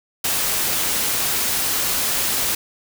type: noise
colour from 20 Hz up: white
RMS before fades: -21 dBFS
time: 0.24-2.55 s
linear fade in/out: 5 ms
effects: none